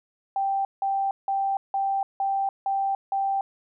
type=tone bursts; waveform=sine; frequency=784 Hz; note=G5; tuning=in tune; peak=-22 dBFS; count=7; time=0.36-3.41 s; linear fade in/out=2 ms; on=290 ms; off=170 ms; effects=none